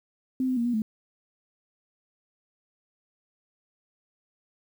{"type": "tone with pitch steps", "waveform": "sine", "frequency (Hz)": [259, 256, 235.1, 241.9, 217.7], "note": ["C4", "C4", "A#3", "B3", "A3"], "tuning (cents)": [-17, -38, 15, -36, -18], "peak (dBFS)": -23, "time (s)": [0.4, 0.82], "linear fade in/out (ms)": 2, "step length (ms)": 84, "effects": ["9-bit"]}